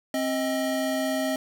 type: tone pair together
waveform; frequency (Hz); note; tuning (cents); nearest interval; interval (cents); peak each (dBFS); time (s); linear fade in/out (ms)
square; 265.1 / 630.5; C4 / D#5; +23 / +23; octave + minor third; 1500; -28; 0.14-1.36; 2
effects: none